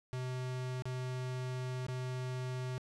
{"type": "tone with dropouts", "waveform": "square", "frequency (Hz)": 127.5, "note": "C3", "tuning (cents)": -44, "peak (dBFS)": -37, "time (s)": [0.13, 2.78], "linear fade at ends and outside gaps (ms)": 0, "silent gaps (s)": [[0.822, 0.855], [1.866, 1.884]], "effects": ["low-pass 8000 Hz 12 dB/octave"]}